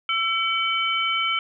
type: tone cluster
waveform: sine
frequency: 1337 / 2277 / 3048 Hz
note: E6 / C#7 / G7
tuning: +24 / +46 / -49 cents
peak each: -25 dBFS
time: 0.09-1.39 s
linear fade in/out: 2 ms
effects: none